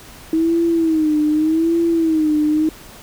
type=tone with vibrato; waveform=sine; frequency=318.7 Hz; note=D#4; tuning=42 cents sharp; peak=-13 dBFS; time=0.33-2.69 s; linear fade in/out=2 ms; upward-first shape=sine; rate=0.84 Hz; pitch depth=95 cents each way; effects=pink hiss -40 dBFS RMS until 3.02 s